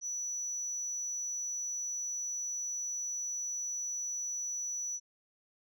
sine tone, 5920 Hz, F#8, in tune, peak -32 dBFS, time 0.01-5 s, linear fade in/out 50 ms, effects tanh soft clip ceiling -33 dBFS

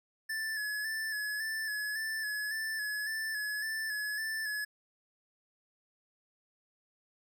square tone with vibrato, 1732 Hz, A6, 28 cents flat, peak -34 dBFS, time 0.29-4.65 s, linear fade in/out 10 ms, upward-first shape square, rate 1.8 Hz, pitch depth 33 cents each way, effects none

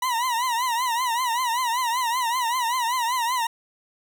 40% pulse tone with vibrato, 970 Hz, B5, 31 cents flat, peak -21 dBFS, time 0.02-3.47 s, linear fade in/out 5 ms, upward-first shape triangle, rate 5.2 Hz, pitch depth 140 cents each way, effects none

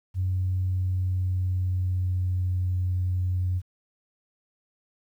sine tone with pitch glide, 92.5 to 91.12 Hz, F#2 to F#2, 0 to -26 cents, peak -22 dBFS, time 0.14-3.62 s, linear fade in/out 50 ms, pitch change -26 cents, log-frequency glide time 0.64-2.65 s, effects tanh soft clip ceiling -18 dBFS + 10-bit

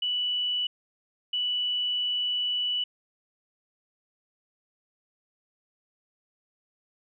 sine tone pair in turn, 2960 / 2960 Hz, F#7 / F#7, 0 / 0 cents, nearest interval unison, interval 0 cents, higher neither, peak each -25 dBFS, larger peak neither, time 0.02-0.67 / 1.33-2.84 s, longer second, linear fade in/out 5 ms, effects none

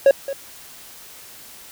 triangle tone with echo, 550 Hz, C#5, 14 cents flat, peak -6 dBFS, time 0.06-0.11 s, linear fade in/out 2 ms, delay 220 ms, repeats 1, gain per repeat -15 dB, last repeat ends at 0.33 s, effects white hiss -42 dBFS RMS until 1.71 s

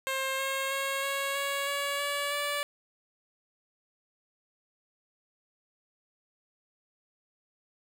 10% pulse tone with pitch steps, 532 / 538.5 / 545.1 / 551.7 / 558.4 / 565.3 / 572.2 / 579.1 Hz, C5 / C5 / C#5 / C#5 / C#5 / C#5 / D5 / D5, +29 / +50 / -29 / -8 / +13 / +34 / -45 / -24 cents, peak -21 dBFS, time 0.07-2.63 s, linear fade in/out 0 ms, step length 320 ms, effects none

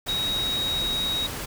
sine tone in noise, 3797 Hz, A#7, 31 cents sharp, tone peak -24 dBFS, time 0.08-1.27 s, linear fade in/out 10 ms, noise pink, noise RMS -33 dBFS, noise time 0.06-1.46 s, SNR +6 dB, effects none

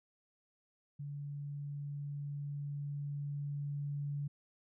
sine tone with level ramp, 143.7 Hz, D3, 37 cents flat, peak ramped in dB -40 to -35 dBFS, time 0.99-4.28 s, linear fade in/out 10 ms, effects none

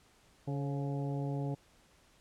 harmonic tone with a mistuned harmonic, 141.1 Hz, C#3, 31 cents sharp, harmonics 1 / 2 / 3 / 4 / 5 / 6, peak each -34 / -40 / -44 / -46 / -48 / -50 dBFS, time 0.47-1.55 s, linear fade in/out 10 ms, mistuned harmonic 4, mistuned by -55 cents, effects pink hiss -65 dBFS RMS until 2.2 s + low-pass 10000 Hz 12 dB/octave

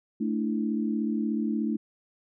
sine chord, A suspended fourth, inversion none, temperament just, 220 / 293.3 / 330 Hz, A3 / D4 / E4, 0 / -2 / +2 cents, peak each -27 / -31 / -33 dBFS, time 0.2-1.77 s, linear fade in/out 10 ms, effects none

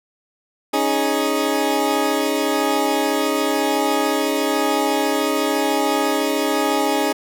20% pulse chord, C# suspended second, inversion none, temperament equal, 277.2 / 311.1 / 415.3 Hz, C#4 / D#4 / G#4, 0 / 0 / 0 cents, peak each -17 dBFS, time 0.73-7.13 s, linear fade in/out 10 ms, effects none

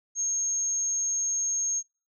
sine tone, 6490 Hz, G#8, 41 cents flat, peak -25 dBFS, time 0.15-1.83 s, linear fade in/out 50 ms, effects noise-tail reverb RT60 0.4 s tail -26 dB re dry

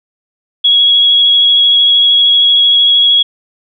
sine tone with vibrato, 3329 Hz, G#7, 3 cents sharp, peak -5 dBFS, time 0.64-3.23 s, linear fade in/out 10 ms, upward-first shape triangle, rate 13 Hz, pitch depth 16 cents each way, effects none

